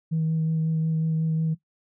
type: tone with vibrato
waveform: sine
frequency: 160 Hz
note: D#3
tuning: 49 cents sharp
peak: -20 dBFS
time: 0.11-1.55 s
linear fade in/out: 20 ms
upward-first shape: sine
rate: 5.5 Hz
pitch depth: 13 cents each way
effects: noise-tail reverb RT60 0.1 s tail -17 dB re dry + tanh soft clip ceiling -18 dBFS